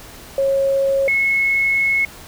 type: tone pair in turn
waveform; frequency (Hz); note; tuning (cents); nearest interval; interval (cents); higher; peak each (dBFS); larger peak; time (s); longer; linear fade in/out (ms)
sine; 546 / 2184; C#5 / C#7; -26 / -26; 2 octaves; 2400; second; -14; neither; 0.38-1.08 / 1.08-2.05; second; 2
effects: pink hiss -39 dBFS RMS until 2.27 s